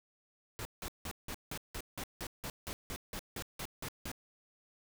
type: noise bursts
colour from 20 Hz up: pink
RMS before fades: -41 dBFS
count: 16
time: 0.59-4.116 s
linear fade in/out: 0 ms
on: 61 ms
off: 170 ms
effects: none